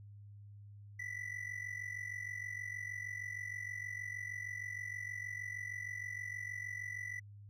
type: ring-modulated tone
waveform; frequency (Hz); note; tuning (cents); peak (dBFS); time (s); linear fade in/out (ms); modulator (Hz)
triangle; 1975.5; B6; 0; -36; 0.99-7.2; 5; 23.2
effects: added 102 Hz sine -51 dBFS peak until 7.49 s